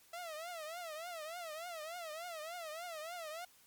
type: tone with vibrato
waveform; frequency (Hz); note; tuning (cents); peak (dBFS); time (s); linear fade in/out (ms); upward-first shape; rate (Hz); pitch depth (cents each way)
sawtooth; 659.3; E5; 0; -39; 0.13-3.45; 5; triangle; 3.4; 170
effects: white hiss -65 dBFS RMS until 3.66 s + MP3 96 kbps